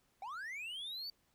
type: linear sweep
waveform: triangle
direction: up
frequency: 730 to 4625 Hz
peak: -40 dBFS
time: 0.22-1.1 s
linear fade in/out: 2 ms
effects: pink hiss -75 dBFS RMS until 1.34 s